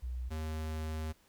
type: tone pair in turn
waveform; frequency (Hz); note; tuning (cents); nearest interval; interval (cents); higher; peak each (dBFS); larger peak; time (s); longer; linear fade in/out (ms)
sine / square; 62.1 / 78.54; B1 / D#2; +10 / +17; major third; 407; second; -35 / -36; first; 0.02-0.3 / 0.3-1.13; second; 20
effects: pink hiss -67 dBFS RMS until 1.28 s